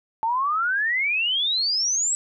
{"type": "exponential sweep", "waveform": "sine", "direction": "up", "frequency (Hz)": [873, 7920], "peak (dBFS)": -20, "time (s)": [0.23, 2.15], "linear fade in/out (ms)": 0, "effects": []}